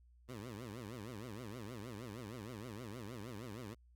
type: tone with vibrato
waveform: 15% pulse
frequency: 112.9 Hz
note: A2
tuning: 45 cents sharp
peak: -39 dBFS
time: 0.28-3.75 s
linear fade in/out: 20 ms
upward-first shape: triangle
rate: 6.4 Hz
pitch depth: 280 cents each way
effects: added 60 Hz sine -62 dBFS peak until 3.95 s